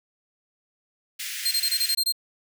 pink high-pass noise, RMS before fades -33 dBFS, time 1.19-1.95 s, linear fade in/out 10 ms, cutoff 1700 Hz, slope 48 dB/octave
sawtooth tone bursts, 4186 Hz, C8, in tune, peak -18 dBFS, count 8, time 1.45-2.124 s, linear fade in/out 10 ms, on 65 ms, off 22 ms
effects none

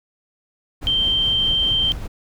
brown noise with tremolo, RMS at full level -27 dBFS, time 0.81-2.08 s, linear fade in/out 20 ms, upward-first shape triangle, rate 4.9 Hz, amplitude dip 40%
sine tone, 3136 Hz, G7, in tune, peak -16 dBFS, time 0.87-1.92 s, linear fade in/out 0 ms
effects none

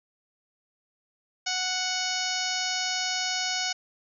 harmonic tone with a mistuned harmonic, 740 Hz, F#5, in tune, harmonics 1 / 2 / 3 / 4 / 5 / 6 / 7 / 8 / 9, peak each -35 / -35 / -35 / -35 / -38 / -35 / -33 / -37 / -36 dBFS, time 1.46-3.73 s, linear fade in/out 10 ms, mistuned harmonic 8, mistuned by -38 cents, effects none

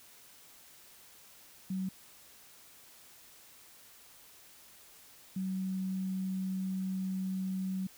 sine tone pair in turn, 188.8 / 188.8 Hz, F#3 / F#3, +35 / +35 cents, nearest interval unison, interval 0 cents, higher neither, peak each -32 / -32 dBFS, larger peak neither, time 1.7-1.89 / 5.36-7.87 s, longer second, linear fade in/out 5 ms, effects white hiss -57 dBFS RMS until 7.97 s

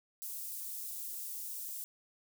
white high-pass noise, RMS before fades -42 dBFS, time 0.22-1.84 s, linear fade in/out 0 ms, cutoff 9100 Hz, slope 12 dB/octave, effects none

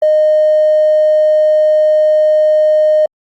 triangle tone with tanh clipping, 615 Hz, D#5, 20 cents flat, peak -6 dBFS, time 0.02-3.06 s, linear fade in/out 5 ms, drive 1 dB, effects Opus 24 kbps

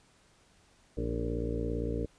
harmonic tone with a mistuned harmonic, 57.6 Hz, A#1, 20 cents flat, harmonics 1 / 2 / 3 / 4 / 5 / 6 / 7 / 8 / 9 / 10, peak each -35 / -38 / -43 / -41 / -38 / -47 / -41 / -37 / -49 / -47 dBFS, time 0.97-2.06 s, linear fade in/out 5 ms, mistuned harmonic 5, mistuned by +55 cents, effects pink hiss -64 dBFS RMS until 2.18 s + resampled to 22050 Hz

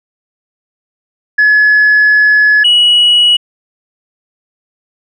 sine tone pair in turn, 1702 / 2925 Hz, G#6 / F#7, +42 / -21 cents, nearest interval major sixth, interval 937 cents, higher second, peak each -3 dBFS, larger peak neither, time 1.38-2.64 / 2.64-3.37 s, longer first, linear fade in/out 10 ms, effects tanh soft clip ceiling -2 dBFS

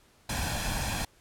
pink noise with comb filter, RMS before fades -31 dBFS, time 0.29-1.05 s, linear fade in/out 5 ms, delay 1.2 ms, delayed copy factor +0.65, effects pink hiss -62 dBFS RMS until 1.2 s + low-pass 12000 Hz 12 dB/octave

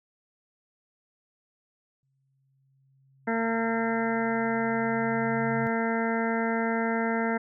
sine tone with exponential growth, 135 Hz, C#3, 45 cents flat, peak -31 dBFS, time 2.03-5.67 s, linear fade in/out 0 ms, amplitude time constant 790 ms
harmonic tone, 227.6 Hz, A#3, 41 cents flat, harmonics 1 / 2 / 3 / 4 / 6 / 7 / 8 / 9, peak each -28 / -31 / -33 / -34 / -36 / -36 / -37 / -38 dBFS, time 3.27-7.38 s, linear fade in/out 10 ms
effects none

